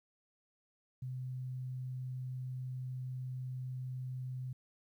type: tone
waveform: sine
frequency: 128.1 Hz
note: C3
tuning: 36 cents flat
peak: -38 dBFS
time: 1.02-4.53 s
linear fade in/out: 5 ms
effects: 12-bit